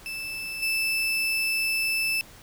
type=tone with level steps; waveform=35% pulse; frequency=2637 Hz; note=E7; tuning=in tune; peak=-30 / -22 dBFS; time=0.06-2.21 s; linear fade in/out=0 ms; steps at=0.62 s; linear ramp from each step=10 ms; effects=pink hiss -49 dBFS RMS until 2.42 s